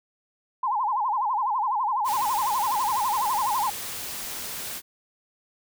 sine tone with vibrato, 932.3 Hz, A#5, in tune, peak -22 dBFS, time 0.63-3.7 s, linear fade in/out 5 ms, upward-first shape sine, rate 12 Hz, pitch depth 230 cents each way
white noise, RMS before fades -34 dBFS, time 2.04-4.82 s, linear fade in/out 50 ms
effects none

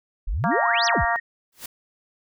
sine exponential two-way sweep, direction up then down, 33.1 to 6090 to 33.1 Hz, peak -22 dBFS, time 0.27-1.05 s, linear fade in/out 10 ms, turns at 0.86 s
harmonic tone, 232.4 Hz, A#3, 5 cents flat, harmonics 3 / 4 / 5 / 6 / 7, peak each -24 / -26 / -28 / -30 / -31 dBFS, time 0.44-1.16 s, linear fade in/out 0 ms
sine tone, 1864.7 Hz, A#6, in tune, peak -25 dBFS, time 0.51-1.2 s, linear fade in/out 10 ms
white noise with exponential growth, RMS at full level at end -30 dBFS, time 1.52-1.66 s, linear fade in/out 5 ms, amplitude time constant 29 ms
effects none

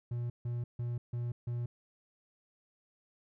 triangle tone bursts, 120 Hz, B2, 49 cents flat, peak -31 dBFS, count 5, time 0.11-1.66 s, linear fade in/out 5 ms, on 190 ms, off 150 ms, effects none

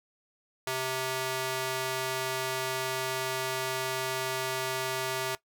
square tone with high-pass filter, 130.5 Hz, C3, 4 cents flat, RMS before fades -32 dBFS, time 0.67-5.35 s, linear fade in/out 2 ms, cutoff 520 Hz, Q 0.53, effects noise-tail reverb RT60 0.1 s tail -18 dB re dry

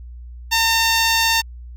5% pulse tone with notch filter, 908 Hz, A#5, 46 cents flat, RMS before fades -17 dBFS, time 0.51-1.42 s, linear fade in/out 20 ms, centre 9600 Hz, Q 0.64, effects added 60 Hz sine -33 dBFS peak until 1.76 s

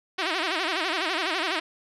5% pulse tone with vibrato, 346.3 Hz, F4, 15 cents flat, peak -13 dBFS, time 0.18-1.6 s, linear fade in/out 10 ms, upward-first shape sine, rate 12 Hz, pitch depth 200 cents each way, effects low-pass 5000 Hz 12 dB/octave

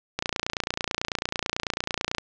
click train, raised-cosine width 0.2 ms, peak -8 dBFS, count 59, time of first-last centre 0.19-2.183 s, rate 29.1 Hz, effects low-pass 7000 Hz 12 dB/octave

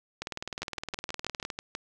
two click trains, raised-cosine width 0.2 ms, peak -17 / -17 dBFS, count 8 / 26, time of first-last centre 0.62-1.751 / 0.22-1.502 s, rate 6.19 / 19.5 Hz, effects none

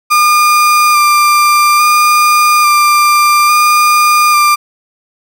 35% pulse tone with vibrato, 1200 Hz, D6, 37 cents sharp, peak -4 dBFS, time 0.1-4.56 s, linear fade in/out 20 ms, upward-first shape square, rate 0.59 Hz, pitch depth 14 cents each way, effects none

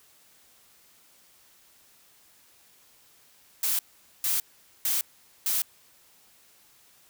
blue noise bursts, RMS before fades -26 dBFS, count 4, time 3.63-5.62 s, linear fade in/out 2 ms, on 160 ms, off 450 ms, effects white hiss -59 dBFS RMS until 7.09 s

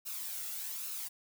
blue noise with flanger, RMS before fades -40 dBFS, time 0.05-1.09 s, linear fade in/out 20 ms, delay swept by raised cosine 0.75 to 1.49 ms, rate 1.2 Hz, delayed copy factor +0.5, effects none

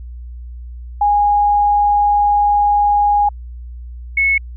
sine tone pair in turn, 823 / 2197 Hz, G#5 / C#7, -16 / -16 cents, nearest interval octave + perfect fourth, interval 1700 cents, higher second, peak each -10 / -11 dBFS, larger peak first, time 1.01-3.29 / 4.17-4.38 s, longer first, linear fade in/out 5 ms, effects added 60 Hz sine -28 dBFS peak until 4.56 s

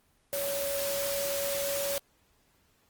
sine tone in noise, 562 Hz, C#5, 24 cents sharp, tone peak -31 dBFS, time 0.33-1.98 s, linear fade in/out 0 ms, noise white, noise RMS -34 dBFS, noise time 0.33-1.98 s, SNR 0 dB, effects pink hiss -68 dBFS RMS until 2.89 s + Opus 24 kbps

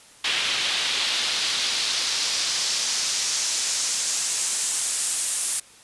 pink noise with band-pass filter sweep, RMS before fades -25 dBFS, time 0.24-5.6 s, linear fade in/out 5 ms, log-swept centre 3100 to 9500 Hz, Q 1.7, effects white hiss -50 dBFS RMS until 5.83 s + resampled to 24000 Hz

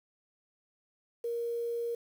sine tone with quantisation, 470 Hz, A#4, 14 cents sharp, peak -31 dBFS, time 1.24-1.95 s, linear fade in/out 5 ms, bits 9, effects none

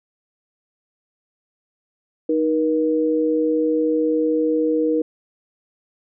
sine tone pair together, 311.3 / 478 Hz, D#4 / A#4, +1 / +43 cents, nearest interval perfect fifth, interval 742 cents, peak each -19 dBFS, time 2.29-5.02 s, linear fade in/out 5 ms, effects none

